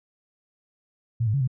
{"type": "tone with pitch steps", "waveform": "sine", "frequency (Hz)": [116.3, 106.2, 139.5, 128.3], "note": ["A#2", "G#2", "C#3", "C3"], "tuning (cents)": [-4, 39, 11, -34], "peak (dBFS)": -20, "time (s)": [1.2, 1.476], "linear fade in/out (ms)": 10, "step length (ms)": 69, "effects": []}